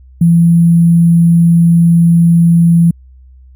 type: tone with sample-and-hold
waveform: sine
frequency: 168.9 Hz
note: E3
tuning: 42 cents sharp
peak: -4 dBFS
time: 0.21-2.91 s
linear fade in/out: 5 ms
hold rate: 11025 Hz
effects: added 64 Hz sine -36 dBFS peak until 3.55 s